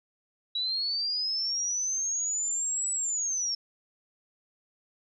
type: linear two-way sweep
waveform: sine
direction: up then down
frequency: 3877 to 7902 to 5390 Hz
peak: -27 dBFS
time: 0.55-3.55 s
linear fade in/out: 5 ms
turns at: 2.91 s
effects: none